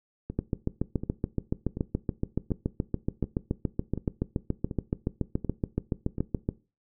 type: two click trains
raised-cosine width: 3 ms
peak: -20 / -13 dBFS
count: 9 / 44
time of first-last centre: 0.3-6.182 / 0.39-6.489 s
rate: 1.36 / 7.05 Hz
effects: noise-tail reverb RT60 0.3 s tail -19 dB re dry